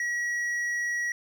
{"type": "tone with hard clipping", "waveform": "triangle", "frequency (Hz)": 1917, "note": "A#6", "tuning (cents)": 48, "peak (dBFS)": -28, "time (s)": [0, 1.12], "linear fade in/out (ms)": 2, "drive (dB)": 9, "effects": []}